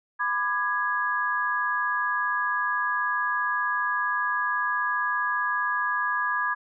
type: chord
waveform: sine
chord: G# diminished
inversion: first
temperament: just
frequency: 996.7 / 1196.1 / 1661.2 Hz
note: B5 / D6 / G#6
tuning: +16 / +31 / 0 cents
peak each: -29 / -29 / -26 dBFS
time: 0.19-6.55 s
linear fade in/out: 20 ms
effects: none